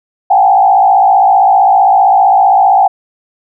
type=tone with frequency modulation; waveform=sine; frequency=784 Hz; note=G5; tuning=in tune; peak=-4 dBFS; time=0.3-2.88 s; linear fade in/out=10 ms; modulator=55.4 Hz; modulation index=1.2; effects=none